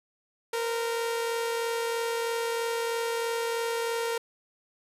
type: tone pair together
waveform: sawtooth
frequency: 462.9 / 506 Hz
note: A#4 / B4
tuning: -12 / +42 cents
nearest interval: major second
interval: 154 cents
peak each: -24 / -35 dBFS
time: 0.53-4.18 s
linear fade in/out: 5 ms
effects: resampled to 32000 Hz